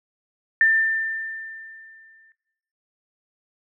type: tone with exponential decay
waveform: sine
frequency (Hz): 1789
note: A6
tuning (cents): +28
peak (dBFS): -12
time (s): 0.61-2.32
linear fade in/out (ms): 1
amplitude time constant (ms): 370
effects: noise-tail reverb RT60 1.0 s tail -19 dB re dry